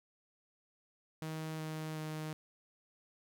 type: tone with pitch steps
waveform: sawtooth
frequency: 158 / 156.73 / 155.47 Hz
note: D#3 / D#3 / D#3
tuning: +27 / +13 / -1 cents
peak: -35 dBFS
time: 1.22-2.33 s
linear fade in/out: 0 ms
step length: 370 ms
effects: none